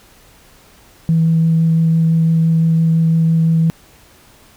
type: tone with vibrato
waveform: sine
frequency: 163.1 Hz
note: E3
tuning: 18 cents flat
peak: -9 dBFS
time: 1.09-3.7 s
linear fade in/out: 0 ms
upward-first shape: sine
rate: 5.9 Hz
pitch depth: 8 cents each way
effects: tanh soft clip ceiling -5 dBFS + pink hiss -47 dBFS RMS until 4.56 s